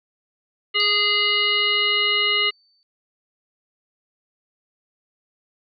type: harmonic tone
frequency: 413.3 Hz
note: G#4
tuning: 8 cents flat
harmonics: 1 / 3 / 5 / 7 / 9 / 10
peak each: -30 / -28 / -22 / -20 / -31 / -28 dBFS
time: 0.74-2.51 s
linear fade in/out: 20 ms
type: tone with exponential decay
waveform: sine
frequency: 4552 Hz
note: C#8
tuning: 45 cents sharp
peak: -22 dBFS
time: 0.8-2.83 s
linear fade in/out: 0 ms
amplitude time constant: 440 ms
effects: none